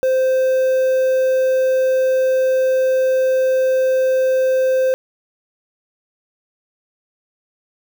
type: tone with quantisation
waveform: triangle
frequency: 520 Hz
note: C5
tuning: 11 cents flat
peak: -11 dBFS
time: 0.03-4.94 s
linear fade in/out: 0 ms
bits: 6
effects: none